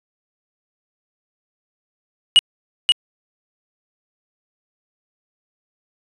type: tone with echo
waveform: triangle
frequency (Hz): 2907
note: F#7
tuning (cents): -31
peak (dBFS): -5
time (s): 2.36-2.39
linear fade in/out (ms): 0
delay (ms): 530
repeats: 1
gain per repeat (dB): -3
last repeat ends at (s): 2.92
effects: resampled to 24000 Hz